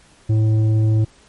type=tone with tanh clipping; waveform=sine; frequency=109.2 Hz; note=A2; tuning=13 cents flat; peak=-14 dBFS; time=0.29-1.05 s; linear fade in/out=10 ms; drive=8 dB; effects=pink hiss -51 dBFS RMS until 1.28 s + MP3 48 kbps